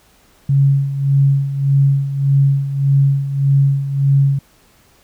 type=tone with tremolo; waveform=sine; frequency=138.59 Hz; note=C#3; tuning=in tune; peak=-8 dBFS; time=0.49-4.39 s; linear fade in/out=5 ms; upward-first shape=sine; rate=1.7 Hz; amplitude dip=70%; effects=pink hiss -52 dBFS RMS until 5.03 s